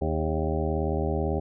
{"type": "harmonic tone with a mistuned harmonic", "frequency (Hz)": 78, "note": "D#2", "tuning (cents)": 5, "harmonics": [1, 2, 3, 4, 5, 7, 8, 9, 10], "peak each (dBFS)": [-28, -32, -34, -35, -31, -34, -38, -38, -37], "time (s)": [0.01, 1.4], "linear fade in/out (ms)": 10, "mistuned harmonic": 5, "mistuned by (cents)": 54, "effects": []}